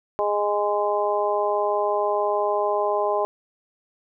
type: harmonic tone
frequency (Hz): 206.5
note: G#3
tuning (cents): -10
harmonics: 2 / 3 / 4 / 5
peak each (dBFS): -25 / -24 / -26 / -27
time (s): 0.19-3.25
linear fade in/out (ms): 0
effects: none